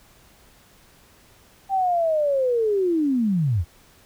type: linear sweep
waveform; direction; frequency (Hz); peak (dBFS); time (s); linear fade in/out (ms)
sine; down; 790 to 72.5; -18; 1.69-3.65; 50
effects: pink hiss -54 dBFS RMS until 4.05 s